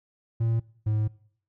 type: tone pair in turn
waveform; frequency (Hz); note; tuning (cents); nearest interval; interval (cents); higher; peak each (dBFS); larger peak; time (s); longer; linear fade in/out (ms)
triangle; 114.2 / 107.53; A#2 / A2; -35 / -39; minor second; 104; first; -20; neither; 0.4-0.6 / 0.86-1.08; second; 10
effects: noise-tail reverb RT60 0.6 s tail -22 dB re dry